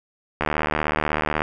click train, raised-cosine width 0.5 ms, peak -6 dBFS, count 78, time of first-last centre 0.41-1.419 s, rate 76.3 Hz, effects none

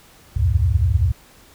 sine tone cluster, 67.2 / 82.2 / 92.4 / 112.5 Hz, C2 / E2 / F#2 / A2, +47 / -4 / -2 / +39 cents, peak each -19 / -20 / -19 / -22 dBFS, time 0.36-1.12 s, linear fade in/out 10 ms, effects pink hiss -49 dBFS RMS until 1.54 s

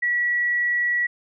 sine tone, 1935 Hz, B6, 36 cents flat, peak -19 dBFS, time 0.02-1.07 s, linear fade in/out 10 ms, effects none

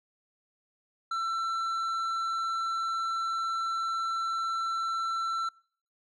sine tone with tanh clipping, 1341 Hz, E6, 29 cents sharp, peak -30 dBFS, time 1.11-5.49 s, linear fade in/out 5 ms, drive 8 dB, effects noise-tail reverb RT60 0.6 s tail -26 dB re dry

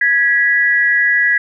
sine tone pair together, 1661.2 / 1950.3 Hz, G#6 / B6, 0 / -22 cents, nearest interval minor third, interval 278 cents, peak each -13 dBFS, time 0.01-1.38 s, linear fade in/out 5 ms, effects none

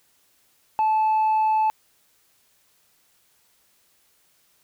sine tone with tanh clipping, 870 Hz, A5, 20 cents flat, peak -18 dBFS, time 0.79-1.7 s, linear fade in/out 0 ms, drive 1 dB, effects white hiss -63 dBFS RMS until 4.63 s

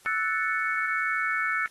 sine chord, F# minor seventh, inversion third, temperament equal, 1318.5 / 1480 / 1760 / 2217 Hz, E6 / F#6 / A6 / C#7, 0 / 0 / 0 / 0 cents, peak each -30 dBFS, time 0.06-1.66 s, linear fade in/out 0 ms, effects white hiss -57 dBFS RMS until 1.7 s + AAC 32 kbps

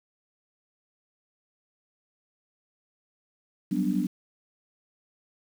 sine chord, G major seventh, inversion third, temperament equal, 185 / 196 / 246.9 / 293.7 Hz, F#3 / G3 / B3 / D4, 0 / 0 / 0 / 0 cents, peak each -29 dBFS, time 3.71-4.07 s, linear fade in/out 10 ms, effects 8-bit

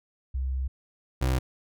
sine / 30% pulse tone pair in turn, 65.41 / 64.88 Hz, C2 / C2, 0 / -14 cents, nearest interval unison, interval 14 cents, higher first, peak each -26 / -20 dBFS, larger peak second, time 0.34-0.68 / 1.21-1.39 s, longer first, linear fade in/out 10 ms, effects none

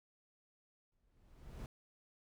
brown noise with exponential growth, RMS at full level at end -43 dBFS, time 0.92-1.66 s, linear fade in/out 1 ms, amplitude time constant 160 ms, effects none

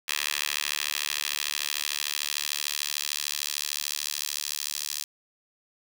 10% pulse tone with high-pass filter sweep, 73.42 Hz, D2, in tune, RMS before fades -31 dBFS, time 0.08-5.04 s, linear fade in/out 5 ms, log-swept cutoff 2500 to 4900 Hz, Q 1.1, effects none

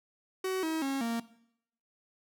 45% pulse tone with pitch steps, 376.1 / 319.9 / 272.2 / 231.5 Hz, F#4 / D#4 / C#4 / A#3, +28 / +48 / -31 / -12 cents, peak -30 dBFS, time 0.44-1.2 s, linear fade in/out 5 ms, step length 190 ms, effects noise-tail reverb RT60 0.7 s tail -18 dB re dry

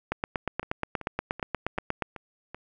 two click trains, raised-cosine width 0.5 ms, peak -12 / -23 dBFS, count 17 / 6, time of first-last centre 0.12-2.022 / 0.63-2.546 s, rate 8.41 / 2.61 Hz, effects none

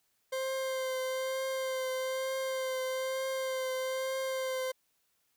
40% pulse tone with vibrato, 523.3 Hz, C5, in tune, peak -31 dBFS, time 0.32-4.72 s, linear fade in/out 10 ms, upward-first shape triangle, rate 1.1 Hz, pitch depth 20 cents each way, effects white hiss -75 dBFS RMS until 5.36 s

